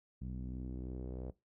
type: tone with low-pass filter sweep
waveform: sawtooth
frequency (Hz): 63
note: B1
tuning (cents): +35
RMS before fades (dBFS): -43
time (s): 0.21-1.31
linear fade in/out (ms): 10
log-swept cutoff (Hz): 190 to 520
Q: 2.2
effects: noise-tail reverb RT60 0.2 s tail -18 dB re dry